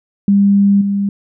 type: tone with level steps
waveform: sine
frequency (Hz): 200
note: G3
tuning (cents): +35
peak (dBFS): -7 / -13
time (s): 0.28-1.09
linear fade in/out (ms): 2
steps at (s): 0.81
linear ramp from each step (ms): 5
effects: none

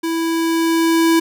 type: tone with level ramp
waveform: square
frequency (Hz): 329.4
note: E4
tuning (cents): -1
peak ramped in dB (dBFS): -19 to -11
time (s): 0.03-1.2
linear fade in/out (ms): 10
effects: none

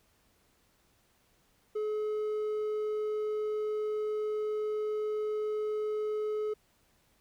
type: tone with hard clipping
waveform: sine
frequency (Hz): 426.3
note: G#4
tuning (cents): +45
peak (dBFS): -31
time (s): 1.75-6.54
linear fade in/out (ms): 10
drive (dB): 3
effects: pink hiss -69 dBFS RMS until 7.2 s

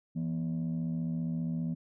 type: tone pair together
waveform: sine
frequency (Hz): 166.4 / 241.4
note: E3 / B3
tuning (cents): +17 / -39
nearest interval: tritone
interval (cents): 644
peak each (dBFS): -30 / -33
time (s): 0.15-1.75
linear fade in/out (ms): 20
effects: tanh soft clip ceiling -27 dBFS

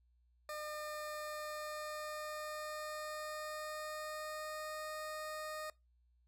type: tone with pitch glide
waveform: 20% pulse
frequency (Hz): 605 to 616.6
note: D#5 to D#5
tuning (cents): -49 to -16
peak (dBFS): -37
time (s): 0.49-5.7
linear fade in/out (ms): 2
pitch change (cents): +33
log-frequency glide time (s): 1.18-4.86
effects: noise-tail reverb RT60 0.2 s tail -21 dB re dry + added 60 Hz sine -69 dBFS peak until 6.27 s

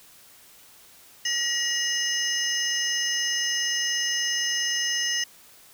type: tone cluster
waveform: sine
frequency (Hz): 1906 / 2899 / 5180 / 6210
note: A#6 / F#7 / E8 / G8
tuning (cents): +38 / -36 / -31 / -17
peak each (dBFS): -28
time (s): 1.25-5.24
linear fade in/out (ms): 5
effects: tanh soft clip ceiling -17 dBFS + white hiss -52 dBFS RMS until 5.73 s

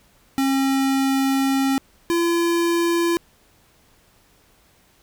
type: tone pair in turn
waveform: square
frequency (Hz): 269.9 / 340.1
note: C#4 / F4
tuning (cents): -46 / -46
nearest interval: major third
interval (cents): 400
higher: second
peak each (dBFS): -18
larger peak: neither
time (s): 0.38-1.78 / 2.1-3.17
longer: first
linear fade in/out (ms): 0
effects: pink hiss -57 dBFS RMS until 5.02 s

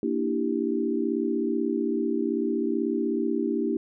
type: chord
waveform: sine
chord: E half-diminished seventh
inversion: second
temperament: equal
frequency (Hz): 233.1 / 293.7 / 329.6 / 392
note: Bb3 / D4 / E4 / G4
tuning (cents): 0 / 0 / 0 / 0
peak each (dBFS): -29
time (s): 0.03-3.77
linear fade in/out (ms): 2
effects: none

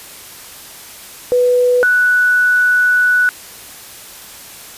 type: tone pair in turn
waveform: sine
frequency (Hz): 493.9 / 1480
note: B4 / F#6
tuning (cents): 0 / 0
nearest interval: octave + perfect fifth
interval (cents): 1900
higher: second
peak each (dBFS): -9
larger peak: neither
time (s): 1.32-1.83 / 1.83-3.29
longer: second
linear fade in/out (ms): 0
effects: white hiss -35 dBFS RMS until 4.77 s + resampled to 32000 Hz

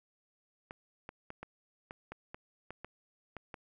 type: clicks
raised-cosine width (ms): 0.5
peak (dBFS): -28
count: 11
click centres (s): 0.709 / 1.091 / 1.304 / 1.43 / 1.909 / 2.12 / 2.345 / 2.706 / 2.846 / 3.367 / 3.542
effects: none

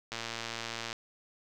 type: click train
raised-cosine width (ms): 0.2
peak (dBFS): -19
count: 94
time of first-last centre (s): 0.12-0.929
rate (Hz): 115
effects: none

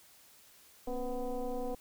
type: tone with frequency modulation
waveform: sine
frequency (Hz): 238.4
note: A#3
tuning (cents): +39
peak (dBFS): -33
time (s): 0.87-1.75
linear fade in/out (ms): 5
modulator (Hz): 254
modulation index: 1.9
effects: white hiss -60 dBFS RMS until 1.8 s

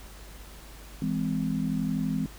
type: chord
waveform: sine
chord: E augmented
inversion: none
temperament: just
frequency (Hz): 164.81 / 206 / 257.5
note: E3 / G#3 / B#3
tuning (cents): 0 / -14 / -28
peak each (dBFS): -30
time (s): 1.02-2.26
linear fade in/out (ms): 2
effects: added 50 Hz sine -45 dBFS peak until 2.38 s + pink hiss -49 dBFS RMS until 2.38 s

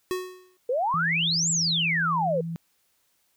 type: tone with exponential decay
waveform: square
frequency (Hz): 367.7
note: F#4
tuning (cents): -11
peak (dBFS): -24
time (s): 0.11-0.57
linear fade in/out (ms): 0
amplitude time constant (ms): 99
type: exponential two-way sweep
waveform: sine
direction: up then down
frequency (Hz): 466.2 to 7780 to 466.2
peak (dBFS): -22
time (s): 0.69-2.41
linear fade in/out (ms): 5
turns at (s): 1.5
type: tone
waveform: sine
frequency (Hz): 166.2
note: E3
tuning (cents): +15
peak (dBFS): -29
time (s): 0.94-2.56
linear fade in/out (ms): 0
effects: white hiss -69 dBFS RMS until 3.36 s

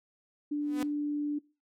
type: tone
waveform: sine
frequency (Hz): 293.7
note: D4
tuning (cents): 0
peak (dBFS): -28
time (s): 0.51-1.39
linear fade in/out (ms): 10
type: tone with exponential growth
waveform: sawtooth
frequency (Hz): 250.8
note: B3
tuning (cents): +27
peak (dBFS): -26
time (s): 0.61-0.83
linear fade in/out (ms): 1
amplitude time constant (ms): 46
effects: noise-tail reverb RT60 0.3 s tail -21 dB re dry + MP3 64 kbps

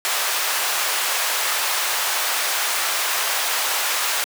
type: high-pass noise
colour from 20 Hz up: pink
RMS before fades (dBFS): -22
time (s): 0.05-4.24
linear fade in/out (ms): 0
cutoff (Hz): 880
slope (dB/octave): 12
effects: high-pass 400 Hz 12 dB/octave

